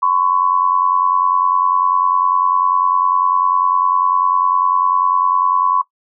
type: tone pair together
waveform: sine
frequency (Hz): 1018.7 / 1108.7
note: C6 / C#6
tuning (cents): -47 / 0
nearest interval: minor second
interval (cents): 147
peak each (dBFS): -15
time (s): 0.02-5.82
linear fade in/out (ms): 10
effects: noise-tail reverb RT60 0.1 s tail -19 dB re dry